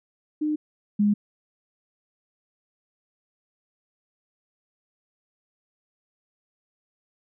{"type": "tone pair in turn", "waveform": "sine", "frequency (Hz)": [303.5, 206.6], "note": ["D#4", "G#3"], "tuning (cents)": [-43, -9], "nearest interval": "perfect fifth", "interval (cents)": 666, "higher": "first", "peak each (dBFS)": [-22, -17], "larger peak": "second", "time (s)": [[0.41, 0.56], [0.99, 1.14]], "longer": "neither", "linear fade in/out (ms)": 10, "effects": []}